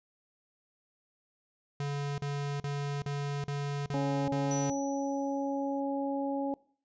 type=tone bursts; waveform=square; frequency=142.7 Hz; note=D3; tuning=49 cents flat; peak=-32 dBFS; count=7; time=1.8-4.7 s; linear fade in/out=2 ms; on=380 ms; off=40 ms
type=harmonic tone; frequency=277.2 Hz; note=C#4; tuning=in tune; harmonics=1 / 2 / 3; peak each=-32 / -35 / -37 dBFS; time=3.94-6.54 s; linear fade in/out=0 ms
type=tone with exponential decay; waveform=sine; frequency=5920 Hz; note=F#8; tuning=in tune; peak=-35 dBFS; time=4.51-5.8 s; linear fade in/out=2 ms; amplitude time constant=280 ms
effects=noise-tail reverb RT60 0.5 s tail -22 dB re dry + resampled to 16000 Hz